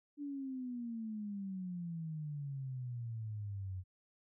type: exponential sweep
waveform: sine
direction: down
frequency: 293.3 to 90.9 Hz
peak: -39 dBFS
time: 0.17-3.84 s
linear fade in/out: 50 ms
effects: none